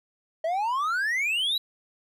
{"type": "exponential sweep", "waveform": "triangle", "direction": "up", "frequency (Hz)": [629, 4000], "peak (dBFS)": -22, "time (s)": [0.44, 1.58], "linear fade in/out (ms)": 5, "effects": []}